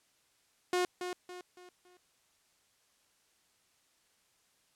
sawtooth tone with echo, 360 Hz, F#4, 47 cents flat, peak -24 dBFS, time 0.73-0.85 s, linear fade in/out 2 ms, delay 280 ms, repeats 4, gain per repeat -8 dB, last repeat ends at 1.97 s, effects white hiss -71 dBFS RMS until 4.75 s + low-pass 10000 Hz 12 dB/octave

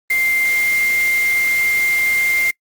sine tone in noise, 2100 Hz, C7, 6 cents sharp, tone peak -14 dBFS, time 0.1-2.51 s, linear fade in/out 5 ms, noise white, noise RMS -28 dBFS, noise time 0.1-2.51 s, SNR +11 dB, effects noise-tail reverb RT60 0.1 s tail -25 dB re dry + Opus 32 kbps

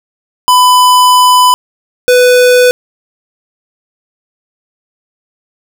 square tone pair in turn, 1000 / 497 Hz, B5 / B4, +21 / +11 cents, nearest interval octave, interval 1210 cents, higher first, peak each -4 dBFS, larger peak neither, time 0.48-1.54 / 2.08-2.71 s, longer first, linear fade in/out 0 ms, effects none

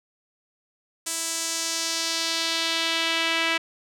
sawtooth tone with band-pass filter sweep, 329.1 Hz, E4, 3 cents flat, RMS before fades -26 dBFS, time 1.06-3.58 s, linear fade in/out 10 ms, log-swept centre 8200 to 2500 Hz, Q 1.7, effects none

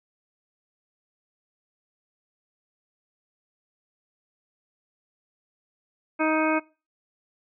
harmonic tone, 313.4 Hz, D#4, 13 cents sharp, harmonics 1 / 2 / 3 / 4 / 5 / 7 / 8, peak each -24 / -27 / -29 / -30 / -31 / -32 / -33 dBFS, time 6.19-6.6 s, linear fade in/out 20 ms, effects noise-tail reverb RT60 0.3 s tail -21 dB re dry

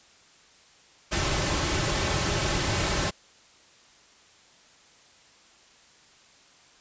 pink noise with comb filter, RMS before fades -26 dBFS, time 1.11-3.11 s, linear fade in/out 20 ms, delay 4.2 ms, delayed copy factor -0.5, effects white hiss -56 dBFS RMS until 6.8 s + resampled to 16000 Hz

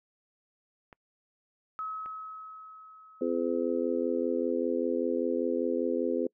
clicks, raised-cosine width 0.5 ms, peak -34 dBFS, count 2, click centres 0.928 / 2.06 s
sine tone with exponential decay, 1283 Hz, E6, 47 cents flat, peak -32 dBFS, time 1.79-4.51 s, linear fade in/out 0 ms, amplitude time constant 590 ms
harmonic tone, 85.1 Hz, F2, 44 cents flat, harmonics 3 / 4 / 5 / 6, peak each -32 / -32 / -32 / -32 dBFS, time 3.21-6.27 s, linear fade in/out 5 ms
effects noise-tail reverb RT60 0.1 s tail -26 dB re dry

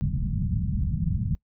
white low-pass noise, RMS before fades -26 dBFS, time 0.01-1.35 s, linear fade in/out 0 ms, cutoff 190 Hz, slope 48 dB/octave, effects noise-tail reverb RT60 0.1 s tail -22 dB re dry

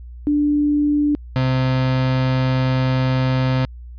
sine / 35% pulse tone pair in turn, 293.7 / 129.85 Hz, D4 / C3, 0 / -13 cents, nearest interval octave + major second, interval 1413 cents, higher first, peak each -14 dBFS, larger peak neither, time 0.27-1.15 / 1.36-3.65 s, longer second, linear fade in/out 0 ms, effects added 60 Hz sine -33 dBFS peak until 3.98 s + resampled to 11025 Hz

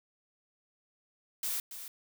blue noise with echo, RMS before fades -34 dBFS, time 1.43-1.6 s, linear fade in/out 2 ms, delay 280 ms, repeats 1, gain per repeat -10 dB, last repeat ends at 1.88 s, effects none

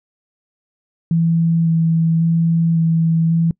sine tone with vibrato, 164.81 Hz, E3, in tune, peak -12 dBFS, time 1.11-3.51 s, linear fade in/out 2 ms, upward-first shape square, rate 0.91 Hz, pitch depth 11 cents each way, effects noise-tail reverb RT60 0.1 s tail -24 dB re dry

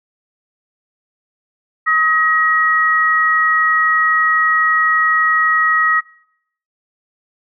sine tone pair together, 1268.1 / 1900 Hz, D#6 / A#6, +33 / +33 cents, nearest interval perfect fifth, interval 700 cents, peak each -14 dBFS, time 1.86-6.01 s, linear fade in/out 20 ms, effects noise-tail reverb RT60 0.7 s tail -21 dB re dry

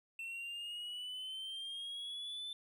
triangle exponential sweep, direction up, 2691 to 3541 Hz, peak -40 dBFS, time 0.19-2.53 s, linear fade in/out 2 ms, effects none

